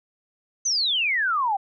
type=exponential sweep; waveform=sine; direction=down; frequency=6310 to 758 Hz; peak=-20 dBFS; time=0.65-1.57 s; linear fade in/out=10 ms; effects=none